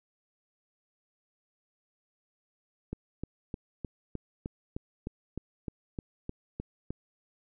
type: click train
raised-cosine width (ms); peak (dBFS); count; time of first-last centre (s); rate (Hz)
3; -22; 14; 2.93-6.906; 3.27
effects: none